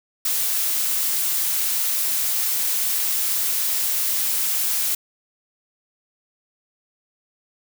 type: noise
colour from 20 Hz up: blue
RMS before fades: -22 dBFS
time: 0.25-4.95 s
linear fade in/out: 5 ms
effects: none